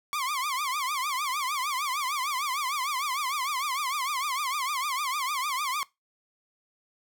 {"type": "tone with vibrato", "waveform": "sawtooth", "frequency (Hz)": 1108.7, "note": "C#6", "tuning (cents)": 0, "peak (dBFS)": -24, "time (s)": [0.13, 5.83], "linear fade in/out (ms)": 0, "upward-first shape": "triangle", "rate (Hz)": 6.6, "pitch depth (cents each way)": 200, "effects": ["noise-tail reverb RT60 0.2 s tail -21 dB re dry"]}